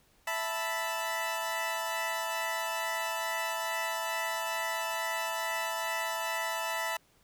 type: chord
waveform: 20% pulse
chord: E suspended fourth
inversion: none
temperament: equal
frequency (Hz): 659.3 / 880 / 987.8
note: E5 / A5 / B5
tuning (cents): 0 / 0 / 0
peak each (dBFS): -31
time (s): 0.27-6.97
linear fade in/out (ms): 5
effects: pink hiss -66 dBFS RMS until 7.23 s